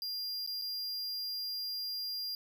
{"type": "tone with dropouts", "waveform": "square", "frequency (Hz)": 4800, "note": "D8", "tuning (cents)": 37, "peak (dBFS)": -36, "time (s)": [0.02, 2.35], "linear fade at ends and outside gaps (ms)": 1, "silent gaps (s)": [[0.464, 0.474], [0.615, 0.62]], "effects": []}